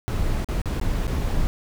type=noise with dropouts; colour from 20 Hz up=brown; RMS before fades=-23 dBFS; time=0.08-1.47 s; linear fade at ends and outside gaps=0 ms; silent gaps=0.445-0.487 / 0.617-0.657 / 0.799-0.813 / 1.069-1.078 s; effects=none